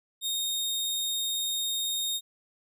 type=tone; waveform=sawtooth; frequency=3702 Hz; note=A#7; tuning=13 cents flat; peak=-25 dBFS; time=0.21-2.21 s; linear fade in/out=50 ms; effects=none